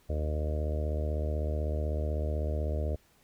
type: harmonic tone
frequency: 76 Hz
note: D#2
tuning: 40 cents flat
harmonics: 1 / 2 / 3 / 4 / 5 / 6 / 7 / 8 / 9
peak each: -29 / -42 / -44 / -44 / -44 / -42 / -43 / -40 / -50 dBFS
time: 0.09-2.96 s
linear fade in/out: 10 ms
effects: pink hiss -65 dBFS RMS until 3.23 s